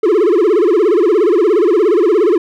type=tone with vibrato; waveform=triangle; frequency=386.1 Hz; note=G4; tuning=26 cents flat; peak=-6 dBFS; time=0.03-2.38 s; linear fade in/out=5 ms; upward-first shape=sine; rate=17 Hz; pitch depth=260 cents each way; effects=none